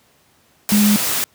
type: tone in noise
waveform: sine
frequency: 207.7 Hz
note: G#3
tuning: in tune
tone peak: -11 dBFS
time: 0.72-0.96 s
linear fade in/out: 0 ms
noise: white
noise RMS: -20 dBFS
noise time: 0.69-1.24 s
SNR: +6 dB
effects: pink hiss -56 dBFS RMS until 1.34 s + high-pass 100 Hz 12 dB/octave